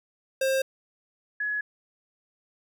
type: tone pair in turn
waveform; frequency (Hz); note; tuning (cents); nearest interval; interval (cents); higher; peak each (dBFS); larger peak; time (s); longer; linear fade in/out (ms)
square / sine; 532 / 1689; C5 / G#6; +29 / +29; octave + minor sixth; 2000; second; -23 / -26; first; 0.41-0.62 / 1.4-1.61; neither; 5
effects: none